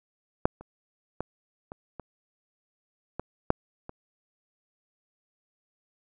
clicks, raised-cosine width 1 ms, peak -6 / -30 / -16 / -25 / -24 / -18 / -6 / -25 dBFS, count 8, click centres 0.455 / 0.61 / 1.206 / 1.719 / 1.997 / 3.196 / 3.504 / 3.894 s, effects none

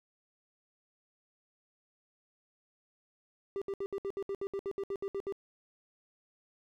triangle tone bursts, 394.6 Hz, G4, 11 cents sharp, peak -31 dBFS, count 15, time 3.56-5.324 s, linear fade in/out 0 ms, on 56 ms, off 66 ms, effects none

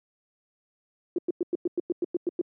sine tone bursts, 349 Hz, F4, 1 cent flat, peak -22 dBFS, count 11, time 1.16-2.413 s, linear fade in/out 2 ms, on 23 ms, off 100 ms, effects high-pass 200 Hz 12 dB/octave

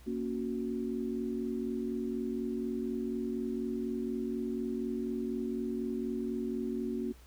sine chord, F# major, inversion first, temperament equal with one note detuned, 233.1 / 277.2 / 367 Hz, A#3 / C#4 / F#4, 0 / 0 / -14 cents, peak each -35 / -38 / -37 dBFS, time 0.06-7.13 s, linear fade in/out 20 ms, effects added 60 Hz sine -53 dBFS peak until 7.26 s + pink hiss -61 dBFS RMS until 7.26 s

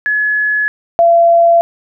sine tone pair in turn, 1700 / 679.3 Hz, G#6 / F5, +40 / -48 cents, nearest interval octave + major third, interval 1588 cents, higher first, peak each -11 / -5 dBFS, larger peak second, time 0.06-0.68 / 0.99-1.61 s, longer neither, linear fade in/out 0 ms, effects none

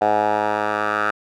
10% pulse tone with band-pass filter sweep, 105.4 Hz, G#2, 26 cents sharp, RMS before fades -20 dBFS, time 0.01-1.11 s, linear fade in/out 10 ms, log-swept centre 770 to 1300 Hz, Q 4.8, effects none

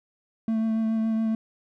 triangle tone with vibrato, 222.4 Hz, A3, 19 cents sharp, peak -20 dBFS, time 0.48-1.35 s, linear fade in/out 2 ms, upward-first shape triangle, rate 7.1 Hz, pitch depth 18 cents each way, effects none

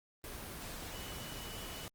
sine tone in noise, 2960 Hz, F#7, in tune, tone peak -52 dBFS, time 0.93-1.86 s, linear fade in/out 0 ms, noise pink, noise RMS -45 dBFS, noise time 0.24-1.88 s, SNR -10 dB, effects Opus 24 kbps

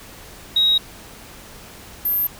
sine tone pair in turn, 3800 / 12953 Hz, A#7 / G#9, +33 / -44 cents, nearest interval octave + major sixth, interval 2123 cents, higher second, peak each -12 / -17 dBFS, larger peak first, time 0.56-0.78 / 2.05-2.27 s, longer neither, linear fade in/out 5 ms, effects tanh soft clip ceiling -9 dBFS + pink hiss -41 dBFS RMS until 2.39 s

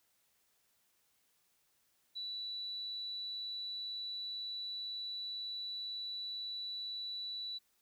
sine tone, 3951 Hz, B7, in tune, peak -39 dBFS, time 2.15-7.59 s, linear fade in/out 20 ms, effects white hiss -75 dBFS RMS until 7.81 s

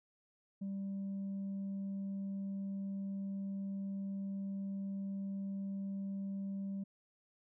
sine tone with tanh clipping, 196 Hz, G3, in tune, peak -38 dBFS, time 0.61-6.84 s, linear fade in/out 10 ms, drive 1 dB, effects none

